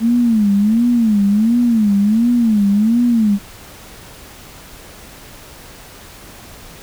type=tone with vibrato; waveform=sine; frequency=220 Hz; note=A3; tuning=in tune; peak=-10 dBFS; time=0-3.39 s; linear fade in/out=50 ms; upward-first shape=sine; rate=1.4 Hz; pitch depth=170 cents each way; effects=pink hiss -38 dBFS RMS until 6.82 s

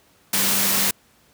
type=tone in noise; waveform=sine; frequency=196 Hz; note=G3; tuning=in tune; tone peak=-31 dBFS; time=0.33-0.91 s; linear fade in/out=5 ms; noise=white; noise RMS=-20 dBFS; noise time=0.33-0.91 s; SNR=-14 dB; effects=pink hiss -57 dBFS RMS until 1.33 s + high-pass 80 Hz 12 dB/octave

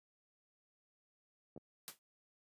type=clicks; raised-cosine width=2 ms; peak=-36 dBFS; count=2; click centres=1.563 / 1.576 s
type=noise with exponential decay; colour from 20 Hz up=white; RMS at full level=-42 dBFS; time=1.88-1.99 s; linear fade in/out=0 ms; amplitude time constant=22 ms
effects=high-pass 150 Hz 12 dB/octave + resampled to 32000 Hz

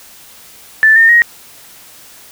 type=tone with pitch steps; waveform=sine; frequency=1760 / 1820 / 1882 Hz; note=A6 / A#6 / A#6; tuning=0 / -42 / +16 cents; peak=-4 dBFS; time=0.83-1.22 s; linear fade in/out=0 ms; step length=130 ms; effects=white hiss -39 dBFS RMS until 2.31 s

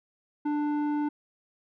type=tone with low-pass filter; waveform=square; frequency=295.7 Hz; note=D4; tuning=12 cents sharp; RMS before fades=-28 dBFS; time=0.45-1.09 s; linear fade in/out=10 ms; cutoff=990 Hz; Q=0.96; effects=none

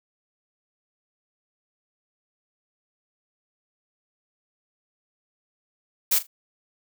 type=noise with echo; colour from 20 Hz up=blue; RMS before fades=-20 dBFS; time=6.11-6.19 s; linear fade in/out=10 ms; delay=40 ms; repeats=2; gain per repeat=-15 dB; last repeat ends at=6.27 s; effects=none

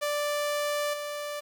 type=tone with level steps; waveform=sawtooth; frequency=587.3 Hz; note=D5; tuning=in tune; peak=-23 / -29 dBFS; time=0.01-1.41 s; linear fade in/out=20 ms; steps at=0.93 s; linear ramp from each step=10 ms; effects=9-bit

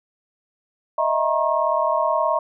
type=tone cluster; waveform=sine; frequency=620 / 659 / 945 / 1080 Hz; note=D#5 / E5 / A#5 / C#6; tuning=-6 / -1 / +23 / -45 cents; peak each=-23 dBFS; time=0.98-2.39 s; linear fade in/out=5 ms; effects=none

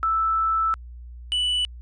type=tone pair in turn; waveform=sine / triangle; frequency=1318.5 / 2967 Hz; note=E6 / F#7; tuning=0 / +4 cents; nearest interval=octave + major second; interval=1404 cents; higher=second; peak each=-19 dBFS; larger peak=neither; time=0.03-0.74 / 1.32-1.65 s; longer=first; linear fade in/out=0 ms; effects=added 60 Hz sine -37 dBFS peak until 1.81 s + resampled to 24000 Hz

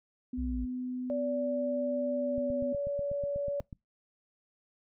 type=tone; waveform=sine; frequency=251.7 Hz; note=B3; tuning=33 cents sharp; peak=-33 dBFS; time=0.33-2.73 s; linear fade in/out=5 ms
type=exponential sweep; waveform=sine; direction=down; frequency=66.6 to 55 Hz; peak=-33 dBFS; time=0.37-0.66 s; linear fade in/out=20 ms
type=tone with pitch glide; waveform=sine; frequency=579 to 569.7 Hz; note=D5 to C#5; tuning=-25 to +47 cents; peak=-30 dBFS; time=1.1-3.6 s; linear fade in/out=0 ms; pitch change=-28 cents; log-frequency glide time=2.13-2.63 s
type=click train; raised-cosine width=5 ms; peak=-30 dBFS; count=12; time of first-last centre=2.38-3.728 s; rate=8.16 Hz
effects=noise-tail reverb RT60 0.2 s tail -25 dB re dry

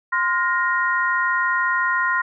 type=tone cluster; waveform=sine; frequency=1040 / 1421 / 1867 Hz; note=C6 / F6 / A#6; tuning=-11 / +30 / +2 cents; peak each=-22 dBFS; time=0.12-2.22 s; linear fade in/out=10 ms; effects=none

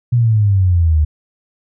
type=exponential sweep; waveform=sine; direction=down; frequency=123.47 to 74.3 Hz; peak=-9 dBFS; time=0.12-1.05 s; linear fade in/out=10 ms; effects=none

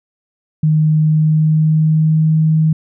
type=tone with pitch glide; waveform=sine; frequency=155 to 157.53 Hz; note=D#3 to D#3; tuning=-6 to +22 cents; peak=-9 dBFS; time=0.63-2.73 s; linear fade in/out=5 ms; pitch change=+28 cents; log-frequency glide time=1.02-2.3 s; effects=none

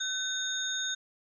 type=tone cluster; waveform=sine; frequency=1521 / 3664 / 6560 Hz; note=F#6 / A#7 / G#8; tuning=+47 / -31 / -22 cents; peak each=-35 / -33 / -36 dBFS; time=0-0.95 s; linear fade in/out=10 ms; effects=none

